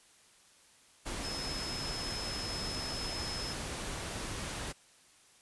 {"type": "tone in noise", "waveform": "sine", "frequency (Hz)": 5180, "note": "E8", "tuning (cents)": -31, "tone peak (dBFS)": -39, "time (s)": [1.23, 3.54], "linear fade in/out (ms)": 20, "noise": "pink", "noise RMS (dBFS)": -39, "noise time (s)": [1.05, 4.73], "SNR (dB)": -3, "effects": ["white hiss -62 dBFS RMS until 5.41 s", "resampled to 24000 Hz"]}